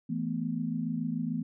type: chord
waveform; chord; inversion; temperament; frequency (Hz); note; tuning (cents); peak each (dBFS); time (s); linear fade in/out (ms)
sine; E suspended fourth; none; equal; 164.81 / 220 / 246.9; E3 / A3 / B3; 0 / 0 / 0; -34 / -34 / -33; 0.09-1.43; 10
effects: none

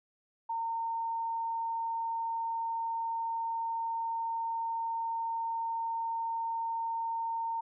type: tone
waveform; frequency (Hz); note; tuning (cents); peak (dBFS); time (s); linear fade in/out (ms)
sine; 914; A#5; -34; -31; 0.49-7.61; 10
effects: none

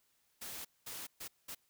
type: noise bursts at uneven times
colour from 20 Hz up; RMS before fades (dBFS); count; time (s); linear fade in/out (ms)
white; -45; 4; 0.41-0.65 / 0.86-1.07 / 1.2-1.28 / 1.48-1.55; 10
effects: white hiss -75 dBFS RMS until 1.69 s

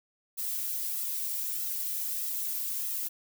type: noise with flanger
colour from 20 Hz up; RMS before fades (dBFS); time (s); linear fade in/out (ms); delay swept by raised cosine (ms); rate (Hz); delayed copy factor
violet; -33; 0.37-3.09; 20; 1.5 to 3; 1.6; +0.75
effects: none

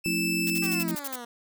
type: tone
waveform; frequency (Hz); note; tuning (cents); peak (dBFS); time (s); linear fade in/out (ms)
sawtooth; 2637; E7; 0; -24; 0.04-0.84; 20
type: chord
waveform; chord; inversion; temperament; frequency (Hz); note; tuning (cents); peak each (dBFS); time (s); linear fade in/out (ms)
sine; F major seventh; none; equal; 174.61 / 220 / 261.6 / 329.6; F3 / A3 / C4 / E4; 0 / 0 / 0 / 0; -31 / -33 / -37 / -31; 0.06-0.95; 0
type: noise bursts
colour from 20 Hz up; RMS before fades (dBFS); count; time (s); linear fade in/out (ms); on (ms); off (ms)
blue; -33; 9; 0.47-1.157; 0; 31; 51
type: exponential sweep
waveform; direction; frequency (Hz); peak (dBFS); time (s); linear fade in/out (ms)
10% pulse; down; 402.5 to 233.1; -29; 0.62-1.25; 5
effects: none

